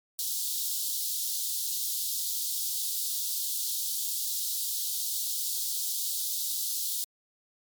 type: high-pass noise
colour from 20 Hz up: white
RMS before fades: -31 dBFS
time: 0.19-7.04 s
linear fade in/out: 0 ms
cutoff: 3500 Hz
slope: 48 dB/octave
effects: MP3 96 kbps